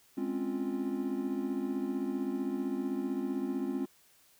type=chord; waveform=triangle; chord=Db major seventh; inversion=second; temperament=equal; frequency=207.7 / 261.6 / 277.2 / 349.2 Hz; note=Ab3 / C4 / Db4 / F4; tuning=0 / 0 / 0 / 0 cents; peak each=-37 / -33 / -35 / -36 dBFS; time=0.17-3.86 s; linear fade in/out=10 ms; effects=white hiss -64 dBFS RMS until 4.39 s